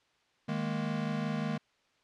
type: chord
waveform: square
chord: D# suspended fourth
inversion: none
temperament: equal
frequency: 155.56 / 207.7 / 233.1 Hz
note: D#3 / G#3 / A#3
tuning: 0 / 0 / 0 cents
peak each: -36 / -36 / -37 dBFS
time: 0.48-1.58 s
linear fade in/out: 10 ms
effects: white hiss -70 dBFS RMS until 2.03 s + low-pass 4000 Hz 12 dB/octave